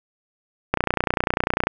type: click train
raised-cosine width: 0.5 ms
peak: -3 dBFS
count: 29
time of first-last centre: 0.74-1.67 s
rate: 30.1 Hz
effects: none